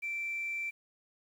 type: tone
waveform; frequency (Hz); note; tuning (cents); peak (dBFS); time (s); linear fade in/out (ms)
sine; 2341; D7; -6; -32; 0.02-0.71; 20
effects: tanh soft clip ceiling -30 dBFS + 10-bit